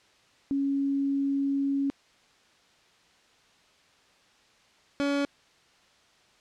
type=tone pair in turn; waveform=sine / 30% pulse; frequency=277.2 / 282.9 Hz; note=C#4 / C#4; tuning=0 / +35 cents; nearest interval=unison; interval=35 cents; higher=second; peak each=-24 / -22 dBFS; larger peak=second; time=0.51-1.9 / 5-5.25 s; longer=first; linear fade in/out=0 ms; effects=white hiss -61 dBFS RMS until 6.4 s + low-pass 5000 Hz 12 dB/octave